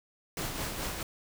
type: noise with tremolo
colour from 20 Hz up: pink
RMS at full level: -34 dBFS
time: 0.37-1.03 s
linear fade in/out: 2 ms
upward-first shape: sine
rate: 4.7 Hz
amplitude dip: 40%
effects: none